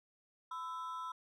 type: ring-modulated tone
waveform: triangle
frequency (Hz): 1164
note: D6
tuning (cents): -16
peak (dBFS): -35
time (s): 0.51-1.12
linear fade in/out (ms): 5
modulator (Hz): 156
effects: none